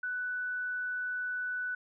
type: tone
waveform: sine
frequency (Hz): 1489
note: F#6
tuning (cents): +11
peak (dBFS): -32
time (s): 0.03-1.75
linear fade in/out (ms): 5
effects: none